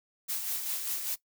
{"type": "noise with tremolo", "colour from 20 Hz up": "blue", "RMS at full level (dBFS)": -32, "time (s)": [0.28, 1.16], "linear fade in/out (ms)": 20, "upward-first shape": "sine", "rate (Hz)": 5.1, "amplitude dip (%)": 45, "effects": ["noise-tail reverb RT60 0.1 s tail -18 dB re dry"]}